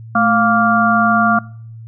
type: harmonic tone with a mistuned harmonic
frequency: 233.1 Hz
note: A#3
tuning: in tune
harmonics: 1 / 3 / 5 / 6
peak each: -16 / -16 / -16 / -16 dBFS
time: 0.15-1.39 s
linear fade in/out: 5 ms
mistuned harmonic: 1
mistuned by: -110 cents
effects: noise-tail reverb RT60 0.6 s tail -24 dB re dry + added 113 Hz sine -31 dBFS peak until 1.87 s